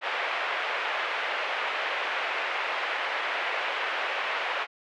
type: band-pass noise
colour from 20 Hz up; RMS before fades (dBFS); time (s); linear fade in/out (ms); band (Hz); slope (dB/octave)
white; -30; 0.01-4.67; 50; 490 to 2600; 24
effects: none